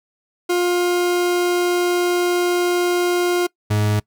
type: tone pair in turn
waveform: 40% pulse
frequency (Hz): 353.8 / 105.19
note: F4 / G#2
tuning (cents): +23 / +23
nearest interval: octave + major sixth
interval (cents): 2100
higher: first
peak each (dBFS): -15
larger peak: neither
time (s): 0.49-3.47 / 3.7-4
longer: first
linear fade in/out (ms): 10
effects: noise-tail reverb RT60 0.1 s tail -23 dB re dry